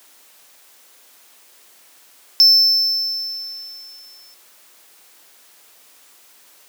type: tone with exponential decay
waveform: triangle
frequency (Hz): 5300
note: E8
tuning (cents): +9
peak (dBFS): -5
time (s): 2.4-4.34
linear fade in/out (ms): 0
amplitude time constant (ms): 420
effects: white hiss -50 dBFS RMS until 6.68 s + high-pass 300 Hz 12 dB/octave